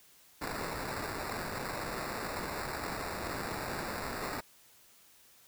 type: noise with sample-and-hold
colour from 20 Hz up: blue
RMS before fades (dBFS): -38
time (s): 0.41-4.41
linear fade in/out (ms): 10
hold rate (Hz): 3150
effects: white hiss -61 dBFS RMS until 5.47 s